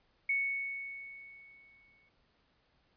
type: tone with exponential decay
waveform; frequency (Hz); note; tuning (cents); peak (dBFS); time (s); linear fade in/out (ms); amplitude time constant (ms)
sine; 2217; C#7; 0; -27; 0.29-2.09; 5; 390
effects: pink hiss -72 dBFS RMS until 2.96 s + resampled to 11025 Hz